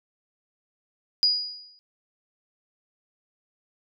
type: tone with exponential decay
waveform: sine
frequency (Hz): 4903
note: D#8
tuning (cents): -26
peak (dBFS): -15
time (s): 1.23-1.79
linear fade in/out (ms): 0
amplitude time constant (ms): 120
effects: none

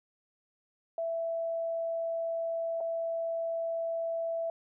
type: tone with dropouts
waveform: sine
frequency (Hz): 663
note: E5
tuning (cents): +10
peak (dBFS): -30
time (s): 0.98-4.5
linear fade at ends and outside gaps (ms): 2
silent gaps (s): 2.805-2.809
effects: none

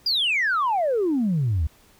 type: exponential sweep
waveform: sine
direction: down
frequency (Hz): 4978 to 71.1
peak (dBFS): -18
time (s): 0.06-1.67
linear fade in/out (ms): 5
effects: tanh soft clip ceiling -16 dBFS + pink hiss -56 dBFS RMS until 1.99 s

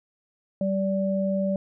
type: tone pair together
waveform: sine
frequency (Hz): 193.89 / 581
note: G3 / D5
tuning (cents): -19 / -19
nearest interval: octave + perfect fifth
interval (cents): 1900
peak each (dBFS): -24 / -26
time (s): 0.61-1.56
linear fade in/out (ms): 2
effects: none

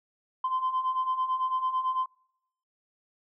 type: beating tone pair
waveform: sine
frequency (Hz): 1027 / 1036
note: C6 / C6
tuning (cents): -33 / -17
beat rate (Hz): 9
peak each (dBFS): -31 / -26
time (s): 0.44-2.06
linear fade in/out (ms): 5
effects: noise-tail reverb RT60 0.8 s tail -25 dB re dry + tanh soft clip ceiling -21 dBFS

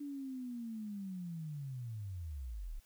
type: linear sweep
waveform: sine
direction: down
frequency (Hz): 291.3 to 30.96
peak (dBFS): -40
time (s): 0-2.8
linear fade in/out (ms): 10
effects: white hiss -69 dBFS RMS until 2.85 s

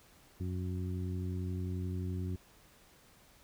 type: harmonic tone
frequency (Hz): 91.4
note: F#2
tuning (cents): -21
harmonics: 1 / 2 / 3 / 4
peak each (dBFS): -35 / -41 / -45 / -47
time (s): 0.4-2.36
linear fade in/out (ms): 5
effects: pink hiss -62 dBFS RMS until 3.43 s

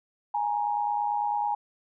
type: tone pair together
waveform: sine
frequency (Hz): 830.6 / 939.7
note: G#5 / A#5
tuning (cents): 0 / +14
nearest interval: major second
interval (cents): 214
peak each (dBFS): -26 / -30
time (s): 0.34-1.55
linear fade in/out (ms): 5
effects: none

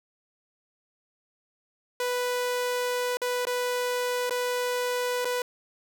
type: tone with dropouts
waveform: sawtooth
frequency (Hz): 493.9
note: B4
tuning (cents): 0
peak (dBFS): -22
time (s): 2-5.42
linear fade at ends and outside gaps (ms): 2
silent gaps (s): 3.171-3.217 / 3.453-3.469 / 4.296-4.307 / 5.247-5.253
effects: none

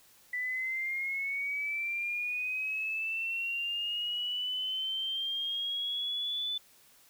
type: linear sweep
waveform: sine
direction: up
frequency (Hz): 1975.5 to 3508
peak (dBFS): -31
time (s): 0.33-6.58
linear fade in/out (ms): 5
effects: white hiss -61 dBFS RMS until 7.09 s

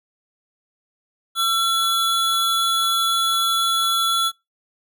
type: tone pair together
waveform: square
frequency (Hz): 1349 / 3399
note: E6 / G#7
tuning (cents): +40 / +39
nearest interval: octave + major third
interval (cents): 1599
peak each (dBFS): -21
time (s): 1.35-4.32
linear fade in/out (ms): 50
effects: noise-tail reverb RT60 0.2 s tail -24 dB re dry

